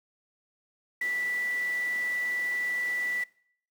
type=tone in noise; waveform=sine; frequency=1967 Hz; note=B6; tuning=7 cents flat; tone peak=-27 dBFS; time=1.01-3.24 s; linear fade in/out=5 ms; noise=pink; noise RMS=-45 dBFS; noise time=1.01-3.24 s; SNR=+15 dB; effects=noise-tail reverb RT60 0.6 s tail -22 dB re dry + high-pass 300 Hz 12 dB/octave